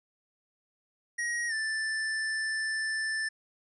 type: tone with pitch glide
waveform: square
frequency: 1890 to 1763.4 Hz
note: A#6 to A6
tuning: +23 to +3 cents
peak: -30 dBFS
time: 1.18-3.29 s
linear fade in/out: 10 ms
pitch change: -120 cents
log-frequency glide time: 1.48-1.53 s
effects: resampled to 24000 Hz

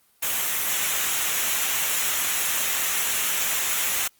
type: noise with comb filter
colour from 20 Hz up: white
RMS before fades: -24 dBFS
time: 0.22-4.08 s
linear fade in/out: 10 ms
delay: 0.21 ms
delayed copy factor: -0.6
effects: white hiss -62 dBFS RMS until 4.19 s + Opus 24 kbps

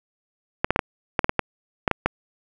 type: clicks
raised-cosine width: 0.5 ms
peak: -3 dBFS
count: 11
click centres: 0.645 / 0.706 / 0.761 / 0.792 / 1.192 / 1.244 / 1.294 / 1.393 / 1.878 / 1.913 / 2.06 s
effects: none

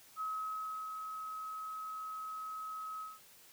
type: tone with ADSR envelope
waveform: sine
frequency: 1279 Hz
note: D#6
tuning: 47 cents sharp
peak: -35 dBFS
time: 0.16-3.2 s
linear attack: 49 ms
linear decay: 690 ms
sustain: -5 dB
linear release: 190 ms
effects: white hiss -60 dBFS RMS until 3.52 s

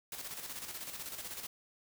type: noise with tremolo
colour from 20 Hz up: white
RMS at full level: -42 dBFS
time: 0.12-1.47 s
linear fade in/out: 2 ms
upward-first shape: square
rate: 16 Hz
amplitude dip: 50%
effects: none

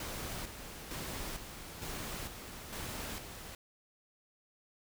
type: noise with tremolo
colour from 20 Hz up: pink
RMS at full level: -41 dBFS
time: 0-3.55 s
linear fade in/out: 2 ms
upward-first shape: square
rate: 1.1 Hz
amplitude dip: 50%
effects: none

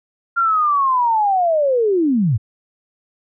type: linear sweep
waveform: sine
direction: down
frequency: 1396.9 to 94.8 Hz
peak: -13 dBFS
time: 0.36-2.38 s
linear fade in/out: 20 ms
effects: none

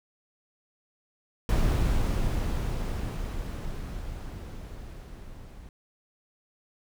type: noise with level ramp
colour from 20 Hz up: brown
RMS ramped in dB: -23 to -45 dBFS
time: 1.49-5.69 s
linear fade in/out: 2 ms
effects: none

